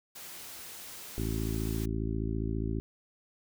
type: noise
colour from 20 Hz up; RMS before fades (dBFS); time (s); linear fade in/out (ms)
white; -45; 0.15-1.86; 10
type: harmonic tone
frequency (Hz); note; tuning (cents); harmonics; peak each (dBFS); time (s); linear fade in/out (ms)
54.8; A1; -6; 1 / 2 / 3 / 4 / 5 / 6 / 7; -34 / -35 / -40 / -39 / -39 / -40 / -41; 1.18-2.8; 0
effects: none